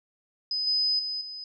sine tone with level steps, 5020 Hz, D#8, 15 cents sharp, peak -26 / -22 / -29 / -36 dBFS, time 0.51-1.44 s, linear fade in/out 2 ms, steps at 0.67 / 0.99 / 1.21 s, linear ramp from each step 2 ms, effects none

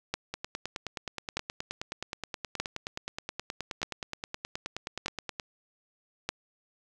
two click trains, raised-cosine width 0.2 ms, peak -17 / -12 dBFS, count 49 / 6, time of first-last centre 0.34-5.398 / 0.14-6.29 s, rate 9.49 / 0.813 Hz, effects none

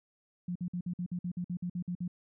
sine tone bursts, 177.1 Hz, F3, 24 cents sharp, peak -32 dBFS, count 13, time 0.48-2.079 s, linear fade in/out 5 ms, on 75 ms, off 52 ms, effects none

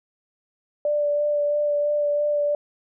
sine tone with vibrato, 587.3 Hz, D5, in tune, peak -19 dBFS, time 0.85-2.55 s, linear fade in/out 2 ms, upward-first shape sine, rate 3 Hz, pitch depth 14 cents each way, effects none

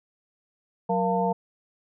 sine tone cluster, 184.9 / 469.3 / 693 / 898 Hz, F#3 / A#4 / F5 / A5, -1 / +12 / -14 / +35 cents, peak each -27 dBFS, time 0.89-1.33 s, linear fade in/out 10 ms, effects none

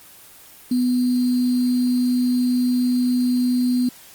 sine tone with sample-and-hold, 248.5 Hz, B3, 11 cents sharp, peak -16 dBFS, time 0.71-3.89 s, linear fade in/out 5 ms, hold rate 4410 Hz, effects white hiss -45 dBFS RMS until 4.14 s + Opus 24 kbps

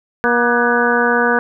harmonic tone with a mistuned harmonic, 239 Hz, A#3, 43 cents sharp, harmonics 1 / 2 / 3 / 4 / 5 / 6 / 7, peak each -20 / -17 / -22 / -21 / -22 / -17 / -21 dBFS, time 0.24-1.39 s, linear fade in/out 0 ms, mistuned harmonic 6, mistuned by +67 cents, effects none

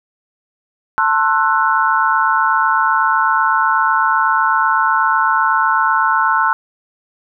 sine chord, F# half-diminished seventh, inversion first, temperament just, 888 / 1065.6 / 1332 / 1480 Hz, A5 / C6 / E6 / F#6, +16 / +31 / +18 / 0 cents, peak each -17 dBFS, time 0.98-6.53 s, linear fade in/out 0 ms, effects none

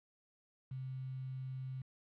sine tone with quantisation, 130.81 Hz, C3, in tune, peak -40 dBFS, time 0.71-1.82 s, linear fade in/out 5 ms, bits 10, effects low-pass 2000 Hz 12 dB/octave

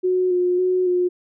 sine tone with vibrato, 362.9 Hz, F#4, 34 cents flat, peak -16 dBFS, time 0.03-1.09 s, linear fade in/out 20 ms, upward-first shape square, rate 1.8 Hz, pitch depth 20 cents each way, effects none

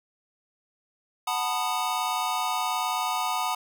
square chord, B dominant seventh, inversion second, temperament just, 740.8 / 889 / 987.8 / 1234.7 Hz, F#5 / A5 / B5 / D#6, +2 / +18 / 0 / -14 cents, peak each -32 dBFS, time 1.27-3.55 s, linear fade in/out 5 ms, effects none

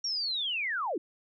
sine linear sweep, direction down, 5670 to 270.4 Hz, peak -29 dBFS, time 0.04-0.98 s, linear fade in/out 5 ms, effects none

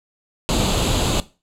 pink noise with comb filter, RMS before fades -19 dBFS, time 0.49-1.2 s, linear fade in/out 0 ms, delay 0.27 ms, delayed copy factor +0.65, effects noise-tail reverb RT60 0.3 s tail -17 dB re dry + low-pass 9000 Hz 12 dB/octave

